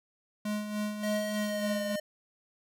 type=tone with tremolo; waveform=square; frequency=210 Hz; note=G#3; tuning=19 cents sharp; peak=-30 dBFS; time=0.45-1.96 s; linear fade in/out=5 ms; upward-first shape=sine; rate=3.4 Hz; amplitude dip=55%
type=tone with pitch glide; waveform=square; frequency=633 to 608.6 Hz; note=D#5 to D#5; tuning=+30 to -38 cents; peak=-33 dBFS; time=1.03-2 s; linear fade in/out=5 ms; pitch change=-68 cents; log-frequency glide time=1.35-1.8 s
effects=none